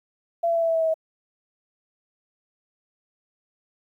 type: tone with pitch steps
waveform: sine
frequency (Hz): 678 / 672.5 / 667.1 / 661.7 / 656.4 / 651.1 / 645.9 / 640.7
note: E5 / E5 / E5 / E5 / E5 / E5 / E5 / E5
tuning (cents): +49 / +34 / +20 / +6 / -8 / -22 / -35 / -49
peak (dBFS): -19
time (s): 0.43-0.942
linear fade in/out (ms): 10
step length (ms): 64
effects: 10-bit